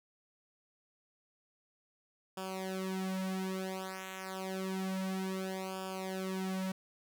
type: tone with flanger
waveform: sawtooth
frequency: 189.1 Hz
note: F#3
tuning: 38 cents sharp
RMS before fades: -38 dBFS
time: 2.37-6.72 s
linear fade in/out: 5 ms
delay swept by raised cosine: 0.49 to 5.09 ms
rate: 0.29 Hz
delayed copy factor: -0.95
effects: none